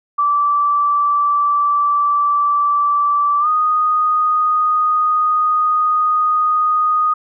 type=tone with pitch glide; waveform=sine; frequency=1163 to 1239.3 Hz; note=D6 to D#6; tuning=-17 to -7 cents; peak=-12 dBFS; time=0.18-7.14 s; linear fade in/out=10 ms; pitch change=+110 cents; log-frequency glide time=3.4-3.48 s; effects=none